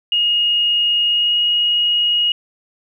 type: tone with pitch glide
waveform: sine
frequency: 2865 to 2883 Hz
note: F7 to F#7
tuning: +44 to -46 cents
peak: -13 dBFS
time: 0.12-2.32 s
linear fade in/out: 2 ms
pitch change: +10 cents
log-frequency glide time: 1.06-1.39 s
effects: 9-bit